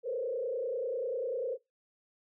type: tone with frequency modulation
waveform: sine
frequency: 493.6 Hz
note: B4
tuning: 1 cent flat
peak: -31 dBFS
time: 0.03-1.58 s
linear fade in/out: 50 ms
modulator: 30.1 Hz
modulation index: 1.5
effects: noise-tail reverb RT60 0.2 s tail -22 dB re dry